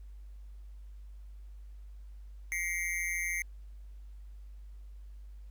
square tone with amplitude modulation, 2100 Hz, C7, 6 cents sharp, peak -28 dBFS, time 2.52-3.42 s, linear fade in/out 0 ms, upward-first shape sine, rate 173 Hz, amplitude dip 100%, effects added 50 Hz sine -45 dBFS peak until 5.5 s + pink hiss -73 dBFS RMS until 5.5 s

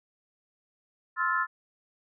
sine chord, F major seventh, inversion second, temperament just, 1047.7 / 1309.6 / 1396.9 / 1746.1 Hz, C6 / E6 / F6 / A6, +2 / -12 / 0 / -14 cents, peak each -30 dBFS, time 1.16-1.47 s, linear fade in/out 50 ms, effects none

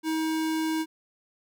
square tone, 317.9 Hz, D#4, 37 cents sharp, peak -26 dBFS, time 0.03-0.86 s, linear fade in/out 50 ms, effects none

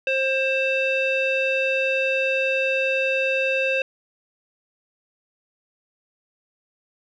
square tone with low-pass filter, 531 Hz, C5, 25 cents sharp, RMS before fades -22 dBFS, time 0.07-3.82 s, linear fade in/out 2 ms, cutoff 2900 Hz, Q 9.5, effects none

